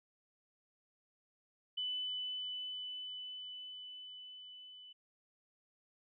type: tone with level ramp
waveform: sine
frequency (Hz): 2999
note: F#7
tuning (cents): +23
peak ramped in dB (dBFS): -35 to -52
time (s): 1.77-4.93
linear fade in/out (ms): 10
effects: none